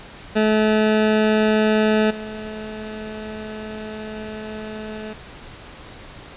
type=tone with level steps; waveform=20% pulse; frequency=215.7 Hz; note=A3; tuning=34 cents flat; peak=-10 / -25 dBFS; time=0.35-5.14 s; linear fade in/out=20 ms; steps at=2.1 s; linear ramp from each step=10 ms; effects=pink hiss -40 dBFS RMS until 6.36 s + resampled to 8000 Hz